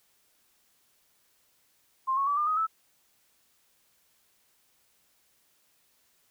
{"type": "tone with pitch steps", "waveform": "sine", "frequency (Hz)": [1055, 1101.7, 1150.5, 1201.4, 1254.6, 1310.2], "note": ["C6", "C#6", "D6", "D6", "D#6", "E6"], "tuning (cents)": [14, -11, -36, 39, 14, -11], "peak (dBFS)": -24, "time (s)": [2.07, 2.67], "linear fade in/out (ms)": 20, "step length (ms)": 100, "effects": ["white hiss -68 dBFS RMS until 6.3 s"]}